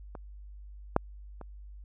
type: clicks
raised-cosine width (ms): 1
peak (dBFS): -27 / -8 / -29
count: 3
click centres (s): 0.152 / 0.964 / 1.413
effects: added 50 Hz sine -44 dBFS peak until 1.84 s